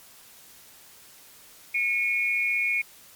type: tone pair together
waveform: sine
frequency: 2194 / 2429 Hz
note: C#7 / D#7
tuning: -18 / -42 cents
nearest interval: major second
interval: 176 cents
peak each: -25 dBFS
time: 1.74-2.82 s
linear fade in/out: 10 ms
effects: white hiss -51 dBFS RMS until 3.15 s + MP3 96 kbps